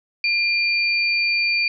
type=tone pair together; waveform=sine; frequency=2400 / 4591 Hz; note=D7 / D8; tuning=+37 / -40 cents; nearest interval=major seventh; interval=1123 cents; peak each=-18 / -24 dBFS; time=0.24-1.68 s; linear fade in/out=2 ms; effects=none